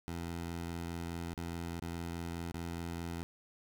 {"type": "tone with dropouts", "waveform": "15% pulse", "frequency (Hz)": 84.8, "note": "E2", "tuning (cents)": 50, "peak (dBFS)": -32, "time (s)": [0.08, 3.23], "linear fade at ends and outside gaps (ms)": 0, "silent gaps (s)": [[1.34, 1.377], [1.798, 1.821], [2.518, 2.543]], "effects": []}